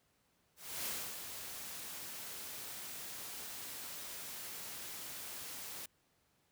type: noise with ADSR envelope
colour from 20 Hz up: white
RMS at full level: -39 dBFS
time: 0.56-5.86 s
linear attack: 300 ms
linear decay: 290 ms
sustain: -7 dB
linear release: 4 ms
effects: pink hiss -75 dBFS RMS until 6.51 s + high-pass 60 Hz 12 dB/octave